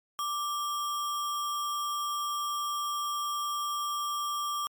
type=tone with sample-and-hold; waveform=sine; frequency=1174.7 Hz; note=D6; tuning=in tune; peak=-29 dBFS; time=0.19-4.67 s; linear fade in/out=0 ms; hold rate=4410 Hz; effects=MP3 96 kbps